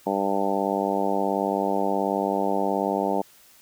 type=harmonic tone; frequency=98.6 Hz; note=G2; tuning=11 cents sharp; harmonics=2 / 3 / 4 / 5 / 6 / 7 / 8 / 9; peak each=-30 / -30 / -30 / -30 / -30 / -30 / -30 / -30 dBFS; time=0.06-3.22 s; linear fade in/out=10 ms; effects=white hiss -54 dBFS RMS until 3.61 s